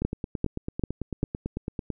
two click trains, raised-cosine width 3 ms, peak -11 / -17 dBFS, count 4 / 18, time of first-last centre 0.05-1.231 / 0.02-1.903 s, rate 2.54 / 9.03 Hz, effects none

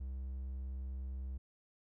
triangle tone, 65.41 Hz, C2, in tune, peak -37 dBFS, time 0-1.38 s, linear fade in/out 10 ms, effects none

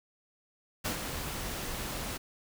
pink noise with ADSR envelope, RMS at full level -31 dBFS, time 0.84-2.18 s, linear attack 18 ms, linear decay 110 ms, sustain -6 dB, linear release 17 ms, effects none

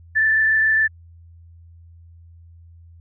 sine tone with frequency modulation, 1760 Hz, A6, in tune, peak -14 dBFS, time 0.15-0.88 s, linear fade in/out 20 ms, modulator 27 Hz, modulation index 0.86, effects added 84 Hz sine -43 dBFS peak until 3 s

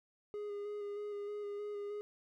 triangle tone with vibrato, 411.8 Hz, G#4, 15 cents flat, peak -37 dBFS, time 0.34-2.01 s, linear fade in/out 0 ms, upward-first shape square, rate 3.2 Hz, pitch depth 16 cents each way, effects none

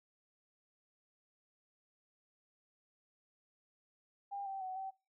sine tone with pitch steps, 800 / 777 / 749 / 769 Hz, G5 / G5 / F#5 / G5, +35 / -16 / +21 / -33 cents, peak -39 dBFS, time 4.31-4.91 s, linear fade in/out 20 ms, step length 150 ms, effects noise-tail reverb RT60 0.3 s tail -23 dB re dry

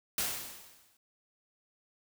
white noise with exponential decay, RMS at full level -30 dBFS, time 0.18-0.97 s, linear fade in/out 2 ms, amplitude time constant 170 ms, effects none

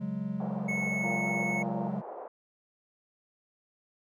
triangle chord, C# suspended fourth, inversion none, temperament equal, 138.59 / 185 / 207.7 Hz, C#3 / F#3 / G#3, 0 / 0 / 0 cents, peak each -38 / -33 / -32 dBFS, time 0-2.02 s, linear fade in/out 20 ms
pink band-pass noise, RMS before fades -42 dBFS, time 0.4-2.28 s, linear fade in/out 2 ms, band 470 to 850 Hz, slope 24 dB/octave
triangle tone, 2201 Hz, C#7, 13 cents flat, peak -29 dBFS, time 0.68-1.63 s, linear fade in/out 10 ms
harmonic tone, 115.5 Hz, A#2, 16 cents flat, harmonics 3 / 4 / 5 / 6 / 7 / 8, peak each -41 / -46 / -44 / -38 / -46 / -42 dBFS, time 1.03-1.89 s, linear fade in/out 10 ms
effects none

